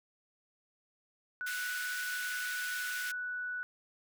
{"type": "tone", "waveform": "sine", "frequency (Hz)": 1480, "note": "F#6", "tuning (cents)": 0, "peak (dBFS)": -35, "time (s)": [1.41, 3.63], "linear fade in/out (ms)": 0}
{"type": "high-pass noise", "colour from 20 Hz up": "pink", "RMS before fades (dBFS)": -42, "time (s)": [1.46, 3.12], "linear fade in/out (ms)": 10, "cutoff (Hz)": 1300, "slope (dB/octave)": 96}
{"effects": []}